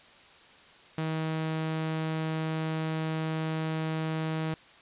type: tone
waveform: sawtooth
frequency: 158.9 Hz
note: D#3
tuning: 37 cents sharp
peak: -25 dBFS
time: 0.98-4.54 s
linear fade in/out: 2 ms
effects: white hiss -54 dBFS RMS until 4.81 s + resampled to 8000 Hz